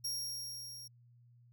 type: tone with level ramp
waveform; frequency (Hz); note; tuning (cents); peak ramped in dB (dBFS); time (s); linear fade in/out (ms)
sawtooth; 5588; F8; 0; -32 to -45; 0.04-0.88; 10
effects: added 120 Hz sine -60 dBFS peak until 1.52 s